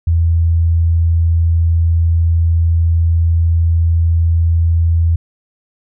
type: tone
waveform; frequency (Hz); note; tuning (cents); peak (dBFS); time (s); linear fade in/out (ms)
sine; 83.2; E2; +17; -9; 0.07-5.16; 5
effects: none